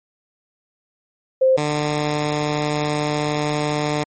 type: tone pair in turn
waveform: sine / 10% pulse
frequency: 523.3 / 149.24 Hz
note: C5 / D3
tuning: 0 / +28 cents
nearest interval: octave + minor seventh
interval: 2172 cents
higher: first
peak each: -11 dBFS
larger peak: neither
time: 1.41-1.57 / 1.57-4.04 s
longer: second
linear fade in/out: 10 ms
effects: MP3 32 kbps